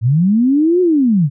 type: linear two-way sweep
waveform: sine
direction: up then down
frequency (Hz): 105.6 to 370 to 129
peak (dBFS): -9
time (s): 0.01-1.3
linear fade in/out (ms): 50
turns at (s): 0.81
effects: none